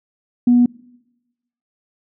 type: tone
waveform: sine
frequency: 243.3 Hz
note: B3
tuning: 26 cents flat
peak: -8 dBFS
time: 0.47-0.66 s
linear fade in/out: 5 ms
effects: noise-tail reverb RT60 1.0 s tail -24 dB re dry + tanh soft clip ceiling -4 dBFS